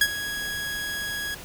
sawtooth tone with ADSR envelope, 1661.2 Hz, G#6, in tune, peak -11 dBFS, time 0.01-1.35 s, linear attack 4 ms, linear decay 57 ms, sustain -14 dB, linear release 9 ms, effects pink hiss -41 dBFS RMS until 1.44 s

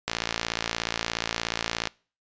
click train, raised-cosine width 0.2 ms, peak -8 dBFS, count 103, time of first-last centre 0.08-1.873 s, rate 56.9 Hz, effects noise-tail reverb RT60 0.4 s tail -25 dB re dry + resampled to 16000 Hz

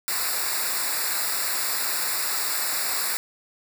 white noise with comb filter, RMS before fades -26 dBFS, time 0.08-3.17 s, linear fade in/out 0 ms, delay 0.32 ms, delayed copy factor -1, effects none

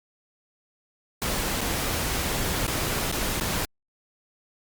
pink noise with dropouts, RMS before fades -27 dBFS, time 1.22-3.65 s, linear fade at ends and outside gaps 0 ms, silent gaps 1.608-1.614 / 2.667-2.679 / 3.115-3.125 / 3.399-3.41 s, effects Opus 48 kbps

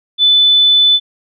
sine tone, 3500 Hz, A7, 10 cents flat, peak -6 dBFS, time 0.18-1 s, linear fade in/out 50 ms, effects none

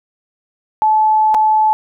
sine tone with dropouts, 865 Hz, A5, 30 cents flat, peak -9 dBFS, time 0.82-1.73 s, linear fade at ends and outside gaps 0 ms, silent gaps 1.343-1.347 s, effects none

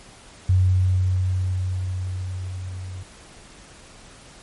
sine tone with level ramp, 92.5 Hz, F#2, in tune, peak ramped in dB -13 to -31 dBFS, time 0.49-3.03 s, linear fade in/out 5 ms, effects pink hiss -46 dBFS RMS until 4.42 s + MP3 48 kbps

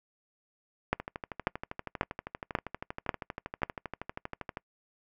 two click trains, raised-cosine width 0.5 ms, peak -21 / -10 dBFS, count 46 / 6, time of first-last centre 1-4.571 / 0.93-3.633 s, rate 12.6 / 1.85 Hz, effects noise-tail reverb RT60 0.1 s tail -26 dB re dry

